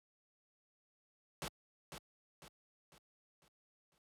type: noise with echo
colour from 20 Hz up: pink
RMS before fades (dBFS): -41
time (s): 1.42-1.48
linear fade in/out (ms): 0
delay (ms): 500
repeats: 5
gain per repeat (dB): -7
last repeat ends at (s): 3.98
effects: high-pass 80 Hz 12 dB/octave + low-pass 11000 Hz 12 dB/octave